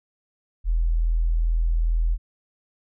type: tone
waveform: sine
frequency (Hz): 41.2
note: E1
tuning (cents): 0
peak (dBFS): -18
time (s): 0.64-2.18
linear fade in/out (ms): 50
effects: none